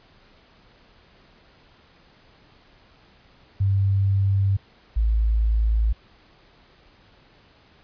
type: tone pair in turn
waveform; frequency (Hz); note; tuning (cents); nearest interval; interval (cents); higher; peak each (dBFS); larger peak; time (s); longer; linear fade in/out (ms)
sine; 98 / 54.76; G2 / A1; 0 / -8; minor seventh; 1008; first; -17; neither; 3.6-4.57 / 4.96-5.93; neither; 10
effects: pink hiss -55 dBFS RMS until 7.83 s + resampled to 11025 Hz